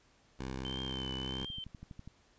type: tone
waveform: 10% pulse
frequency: 65.41 Hz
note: C2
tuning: in tune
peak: -30 dBFS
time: 0.39-1.46 s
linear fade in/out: 10 ms
type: tone with vibrato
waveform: sine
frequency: 3080 Hz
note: G7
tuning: 31 cents flat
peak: -40 dBFS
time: 0.65-1.64 s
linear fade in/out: 0 ms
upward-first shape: triangle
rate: 1.5 Hz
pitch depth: 58 cents each way
type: click train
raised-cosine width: 5 ms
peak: -34 dBFS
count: 9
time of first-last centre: 1.42-2.076 s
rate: 12.2 Hz
effects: pink hiss -67 dBFS RMS until 2.38 s + resampled to 16000 Hz